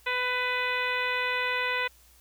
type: harmonic tone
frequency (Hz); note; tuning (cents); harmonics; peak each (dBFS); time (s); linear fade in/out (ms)
498.8; B4; +17; 1 / 2 / 3 / 4 / 5 / 6 / 7 / 8; -35 / -33 / -33 / -31 / -32 / -41 / -39 / -44; 0.06-1.88; 10
effects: added 60 Hz sine -59 dBFS peak until 2.2 s + white hiss -59 dBFS RMS until 2.2 s